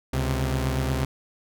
sawtooth tone pair together, 69.3 / 130.29 Hz, C#2 / C3, 0 / -7 cents, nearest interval major seventh, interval 1093 cents, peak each -22 dBFS, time 0.13-1.05 s, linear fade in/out 5 ms, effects none

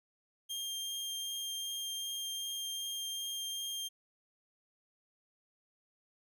sawtooth tone with vibrato, 3200 Hz, G7, 35 cents sharp, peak -34 dBFS, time 0.49-3.89 s, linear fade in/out 20 ms, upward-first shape triangle, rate 2.6 Hz, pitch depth 8 cents each way, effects none

